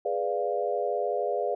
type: chord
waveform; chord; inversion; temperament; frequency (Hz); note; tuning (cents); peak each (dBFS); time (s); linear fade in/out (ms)
sine; G# diminished seventh; none; equal; 415.3 / 493.9 / 587.3 / 698.5; G#4 / B4 / D5 / F5; 0 / 0 / 0 / 0; -31; 0.05-1.55; 5
effects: none